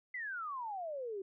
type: exponential sweep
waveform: sine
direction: down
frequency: 2056 to 374.2 Hz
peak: -38 dBFS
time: 0.14-1.22 s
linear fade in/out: 5 ms
effects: none